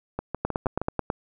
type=two click trains; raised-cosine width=1 ms; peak=-14 / -10 dBFS; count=5 / 7; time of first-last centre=0.19-0.816 / 0.45-1.101 s; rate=6.39 / 9.21 Hz; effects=none